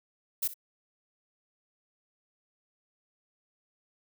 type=noise with echo; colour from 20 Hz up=violet; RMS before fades=-29 dBFS; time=0.42-0.48 s; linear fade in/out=10 ms; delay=62 ms; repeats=1; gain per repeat=-15 dB; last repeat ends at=0.542 s; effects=none